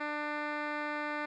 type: tone with low-pass filter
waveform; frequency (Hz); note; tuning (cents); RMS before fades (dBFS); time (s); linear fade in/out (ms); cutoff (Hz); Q
10% pulse; 297.7; D4; +24; -36; 0-1.26; 10; 2400; 1.8
effects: none